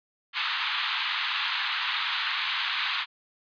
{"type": "band-pass noise", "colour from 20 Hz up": "white", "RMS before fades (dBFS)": -29, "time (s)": [0.33, 3.06], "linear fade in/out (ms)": 50, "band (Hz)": [930, 4000], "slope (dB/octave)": 48, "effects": ["resampled to 11025 Hz"]}